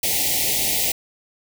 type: band-stop noise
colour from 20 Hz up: white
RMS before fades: -21 dBFS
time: 0.03-0.92 s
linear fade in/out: 5 ms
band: 870 to 1900 Hz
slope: 96 dB/octave
effects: none